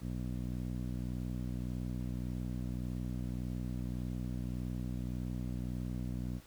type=tone with low-pass filter; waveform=15% pulse; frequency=61.74 Hz; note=B1; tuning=in tune; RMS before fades=-38 dBFS; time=0-6.41 s; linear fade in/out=50 ms; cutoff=290 Hz; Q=1.1; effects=pink hiss -60 dBFS RMS until 6.46 s